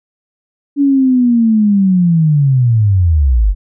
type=linear sweep; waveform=sine; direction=down; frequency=287 to 43.56 Hz; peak=-7 dBFS; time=0.76-3.55 s; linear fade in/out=50 ms; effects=none